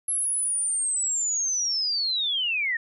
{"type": "linear sweep", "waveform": "sine", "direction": "down", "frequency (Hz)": [11130, 1800], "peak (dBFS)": -23, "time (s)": [0.08, 2.77], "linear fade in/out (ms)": 5, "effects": []}